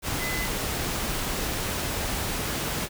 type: tone in noise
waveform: sine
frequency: 2025 Hz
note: B6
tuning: 43 cents sharp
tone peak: -31 dBFS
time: 0.18-0.49 s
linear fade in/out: 50 ms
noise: pink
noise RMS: -29 dBFS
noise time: 0.02-2.89 s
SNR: -5 dB
effects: none